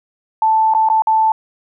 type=tone with dropouts; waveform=sine; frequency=880 Hz; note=A5; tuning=in tune; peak=-10 dBFS; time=0.42-1.32 s; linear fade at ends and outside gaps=2 ms; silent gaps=0.738-0.748 / 0.888-0.899 / 1.021-1.071 s; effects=none